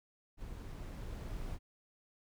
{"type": "noise with level ramp", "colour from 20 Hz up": "brown", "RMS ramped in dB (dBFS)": [-46, -41], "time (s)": [0.37, 1.59], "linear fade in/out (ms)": 50, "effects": []}